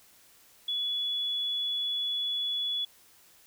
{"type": "tone", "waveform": "sine", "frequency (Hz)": 3405, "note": "G#7", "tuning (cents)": 42, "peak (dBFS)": -28, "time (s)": [0.68, 2.85], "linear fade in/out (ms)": 5, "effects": ["white hiss -59 dBFS RMS until 3.46 s"]}